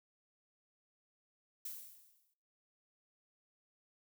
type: noise with exponential decay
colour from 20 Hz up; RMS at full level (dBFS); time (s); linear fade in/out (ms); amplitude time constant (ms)
violet; -42; 1.65-2.34; 5; 150
effects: noise-tail reverb RT60 0.8 s tail -24 dB re dry